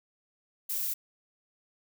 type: noise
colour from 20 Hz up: violet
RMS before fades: -32 dBFS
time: 0.69-0.94 s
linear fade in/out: 10 ms
effects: none